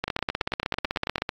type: two click trains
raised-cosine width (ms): 0.3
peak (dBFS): -9 / -11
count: 20 / 12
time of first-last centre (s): 0.04-1.22 / 0.08-1.291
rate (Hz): 16.1 / 9.08
effects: AAC 64 kbps